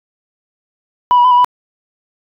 sine tone with pitch steps, 986 / 970 / 1004 / 975 / 989 Hz, B5 / B5 / B5 / B5 / B5, -3 / -31 / +28 / -23 / +2 cents, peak -4 dBFS, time 1.11-1.445 s, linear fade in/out 0 ms, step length 67 ms, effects tanh soft clip ceiling -4 dBFS

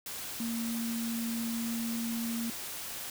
sine tone in noise, 230.7 Hz, A#3, 18 cents flat, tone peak -32 dBFS, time 0.4-2.5 s, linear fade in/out 2 ms, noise white, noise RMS -40 dBFS, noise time 0.06-3.1 s, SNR +5 dB, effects none

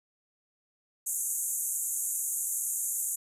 pink band-pass noise, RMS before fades -32 dBFS, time 1.06-3.16 s, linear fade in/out 10 ms, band 6600 to 13000 Hz, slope 96 dB/octave, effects none

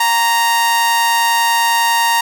sawtooth tone with amplitude modulation, 930 Hz, A#5, 4 cents flat, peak -6 dBFS, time 0-2.21 s, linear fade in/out 5 ms, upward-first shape sine, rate 208 Hz, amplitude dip 40%, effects none

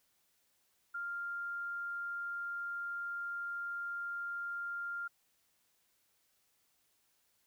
sine tone, 1396.9 Hz, F6, in tune, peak -37 dBFS, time 0.94-5.08 s, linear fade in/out 10 ms, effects white hiss -75 dBFS RMS until 7.46 s

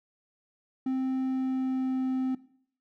triangle tone with pitch glide, 261.6 to 259.9 Hz, C4 to C4, 0 to -11 cents, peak -24 dBFS, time 0.86-2.35 s, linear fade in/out 5 ms, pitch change -11 cents, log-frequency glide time 1.23-2.1 s, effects noise-tail reverb RT60 0.6 s tail -18 dB re dry

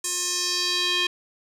square tone with band-pass filter sweep, 356.3 Hz, F4, 35 cents sharp, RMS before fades -25 dBFS, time 0.04-1.07 s, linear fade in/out 5 ms, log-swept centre 7900 to 3100 Hz, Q 2.7, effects none

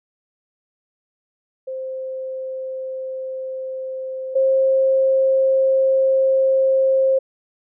sine tone pair in turn, 523.3 / 531.5 Hz, C5 / C5, 0 / +27 cents, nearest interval unison, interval 27 cents, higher second, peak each -25 / -13 dBFS, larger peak second, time 1.67-4.35 / 4.35-7.19 s, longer second, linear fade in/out 10 ms, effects none

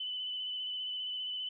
sine tone with vibrato, 3006 Hz, F#7, 27 cents sharp, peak -35 dBFS, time 0-1.49 s, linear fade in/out 5 ms, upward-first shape square, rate 15 Hz, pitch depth 18 cents each way, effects none

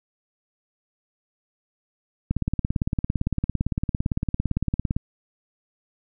click train, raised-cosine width 5 ms, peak -10 dBFS, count 48, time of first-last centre 2.31-4.965 s, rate 17.7 Hz, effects none

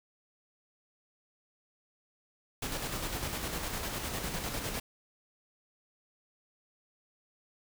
pink noise with tremolo, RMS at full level -35 dBFS, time 2.62-4.8 s, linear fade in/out 5 ms, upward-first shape square, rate 9.9 Hz, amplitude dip 35%, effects none

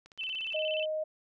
click train, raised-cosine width 0.2 ms, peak -35 dBFS, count 9, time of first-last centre 0.06-0.525 s, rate 17.2 Hz
sine tone with vibrato, 2849 Hz, F7, 34 cents sharp, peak -33 dBFS, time 0.18-0.86 s, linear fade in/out 20 ms, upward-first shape square, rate 17 Hz, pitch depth 120 cents each way
sine tone, 622.3 Hz, D#5, in tune, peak -30 dBFS, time 0.54-1.04 s, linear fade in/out 10 ms
effects none

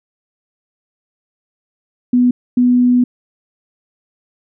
sine tone bursts at uneven times, 246.9 Hz, B3, in tune, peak -8 dBFS, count 2, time 2.13-2.31 / 2.57-3.04 s, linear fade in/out 5 ms, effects none

